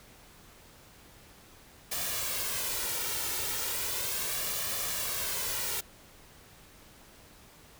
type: noise with flanger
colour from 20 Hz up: white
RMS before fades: -33 dBFS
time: 1.91-5.81 s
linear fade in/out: 10 ms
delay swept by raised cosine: 1.7 to 2.21 ms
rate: 0.36 Hz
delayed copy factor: +0.55
effects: pink hiss -55 dBFS RMS until 7.79 s

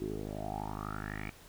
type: tone with low-pass filter sweep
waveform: 10% pulse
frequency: 51.9 Hz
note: G#1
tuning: in tune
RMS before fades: -39 dBFS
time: 0-1.31 s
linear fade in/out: 20 ms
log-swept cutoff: 350 to 2400 Hz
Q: 7.6
effects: pink hiss -56 dBFS RMS until 1.48 s

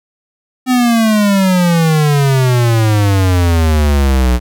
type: exponential sweep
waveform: square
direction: down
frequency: 258 to 59.8 Hz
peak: -9 dBFS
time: 0.66-4.4 s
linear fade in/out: 50 ms
effects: none

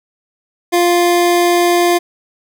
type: tone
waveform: 25% pulse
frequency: 349.2 Hz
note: F4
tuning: in tune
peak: -6 dBFS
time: 0.72-1.99 s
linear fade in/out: 20 ms
effects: none

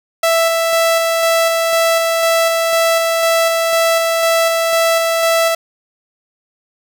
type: tone with tremolo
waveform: sawtooth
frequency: 661 Hz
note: E5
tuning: 5 cents sharp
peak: -7 dBFS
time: 0.23-5.55 s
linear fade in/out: 5 ms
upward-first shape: square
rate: 2 Hz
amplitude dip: 25%
effects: 8-bit

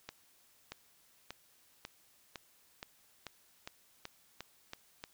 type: accelerating click train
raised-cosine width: 0.2 ms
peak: -25 dBFS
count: 12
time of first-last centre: 0.09-5.039 s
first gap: 630 ms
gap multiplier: 0.93
effects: white hiss -67 dBFS RMS until 5.13 s

